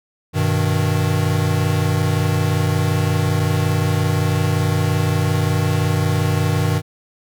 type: chord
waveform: square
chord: G augmented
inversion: none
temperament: equal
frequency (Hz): 98 / 123.47 / 155.56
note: G2 / B2 / D#3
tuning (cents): 0 / 0 / 0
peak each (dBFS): -20 / -23 / -20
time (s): 0.33-6.82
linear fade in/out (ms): 50
effects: none